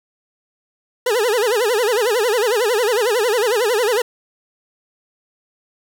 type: tone with vibrato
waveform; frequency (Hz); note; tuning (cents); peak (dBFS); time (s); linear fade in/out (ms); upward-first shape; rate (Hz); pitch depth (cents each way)
40% pulse; 454.2; A#4; -45; -14; 1.06-4.02; 5; sine; 11; 200
effects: none